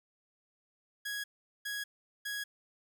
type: tone bursts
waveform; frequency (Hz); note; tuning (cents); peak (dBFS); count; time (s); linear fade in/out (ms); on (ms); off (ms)
sawtooth; 1661.2; G#6; 0; -32; 3; 1.05-2.44; 10; 190; 410
effects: none